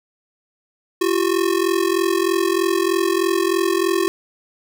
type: ring-modulated tone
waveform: square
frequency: 362.9 Hz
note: F#4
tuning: 34 cents flat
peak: -14 dBFS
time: 1.01-4.08 s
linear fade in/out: 0 ms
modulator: 21.6 Hz
effects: none